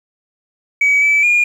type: tone with pitch steps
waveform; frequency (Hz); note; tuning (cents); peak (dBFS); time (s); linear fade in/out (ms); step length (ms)
sine; 2273 / 2305 / 2424; C#7 / D7 / D#7; +43 / -33 / -46; -8; 0.81-1.44; 5; 210
effects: tanh soft clip ceiling -7 dBFS + 7-bit